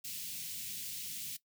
white band-stop noise, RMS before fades -42 dBFS, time 0.04-1.37 s, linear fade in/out 10 ms, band 220 to 2500 Hz, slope 24 dB/octave, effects noise-tail reverb RT60 0.1 s tail -17 dB re dry + high-pass 100 Hz 12 dB/octave

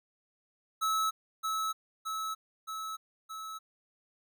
square tone with echo, 1299 Hz, E6, 26 cents flat, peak -28 dBFS, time 0.81-1.11 s, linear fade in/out 20 ms, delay 620 ms, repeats 4, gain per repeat -3 dB, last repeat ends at 3.59 s, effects none

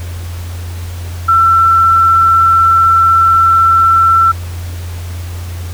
sine tone, 1342 Hz, E6, 31 cents sharp, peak -5 dBFS, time 1.28-4.32 s, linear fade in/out 10 ms, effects added 87 Hz sine -20 dBFS peak until 5.73 s + pink hiss -33 dBFS RMS until 5.73 s

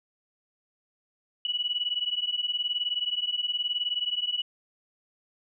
sine beating tone pair, 2929 / 2948 Hz, F#7 / F#7, -18 / -7 cents, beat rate 19 Hz, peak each -30 / -29 dBFS, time 1.45-4.42 s, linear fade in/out 2 ms, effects none

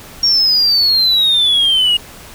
triangle exponential sweep, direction down, 5588 to 2852 Hz, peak -7 dBFS, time 0.23-1.97 s, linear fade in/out 5 ms, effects tanh soft clip ceiling -5 dBFS + pink hiss -36 dBFS RMS until 2.34 s

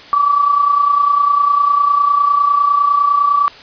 sine tone with amplitude modulation, 1152 Hz, D6, 34 cents flat, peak -7 dBFS, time 0.13-3.48 s, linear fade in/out 0 ms, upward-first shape sine, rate 29.9 Hz, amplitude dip 60%, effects white hiss -37 dBFS RMS until 3.62 s + resampled to 11025 Hz

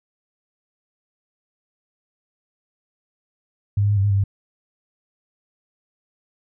sine tone with pitch steps, 101.4 / 102.3 / 103.5 / 97.6 / 102.5 / 98.6 / 99.2 Hz, G#2 / G#2 / G#2 / G2 / G#2 / G2 / G2, -41 / -26 / -5 / -7 / -22 / +11 / +21 cents, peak -15 dBFS, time 3.77-4.239 s, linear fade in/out 5 ms, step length 67 ms, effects none

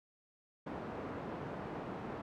pink band-pass noise, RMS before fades -43 dBFS, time 0.66-2.22 s, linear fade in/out 10 ms, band 140 to 1100 Hz, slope 12 dB/octave, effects none

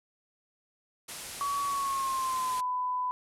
white low-pass noise, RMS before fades -42 dBFS, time 1.08-2.61 s, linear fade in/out 10 ms, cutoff 12000 Hz, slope 48 dB/octave
sine tone with pitch glide, 1129 to 1000 Hz, C#6 to B5, +31 to +21 cents, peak -28 dBFS, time 1.41-3.11 s, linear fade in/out 0 ms, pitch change -210 cents, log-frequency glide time 1.66-2.63 s
effects none

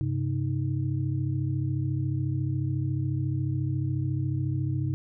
sine tone cluster, 99.7 / 133.8 / 311.3 Hz, G2 / C3 / D#4, +30 / +39 / +1 cents, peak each -30 / -27 / -35 dBFS, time 0.01-4.94 s, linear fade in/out 0 ms, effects none

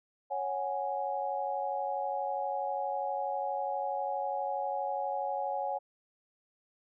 sine chord, C# suspended fourth, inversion none, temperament just, 554.4 / 739.2 / 831.5 Hz, C#5 / F#5 / G#5, 0 / -2 / +2 cents, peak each -36 / -36 / -34 dBFS, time 0.3-5.79 s, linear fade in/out 20 ms, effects none

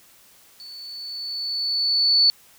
sine tone with level ramp, 4465 Hz, C#8, 12 cents sharp, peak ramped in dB -38 to -12 dBFS, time 0.6-2.3 s, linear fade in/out 0 ms, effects white hiss -53 dBFS RMS until 2.58 s

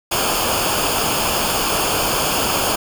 pink noise with comb filter, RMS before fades -19 dBFS, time 0.11-2.76 s, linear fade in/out 10 ms, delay 0.51 ms, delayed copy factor -0.7, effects none

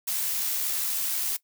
blue noise with amplitude modulation, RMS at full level -27 dBFS, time 0.07-1.37 s, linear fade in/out 10 ms, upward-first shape sine, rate 72.3 Hz, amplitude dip 25%, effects noise-tail reverb RT60 0.1 s tail -19 dB re dry

